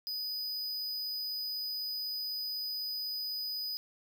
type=tone; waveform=square; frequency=4978 Hz; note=D#8; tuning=in tune; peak=-35 dBFS; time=0.07-3.77 s; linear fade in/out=0 ms; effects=none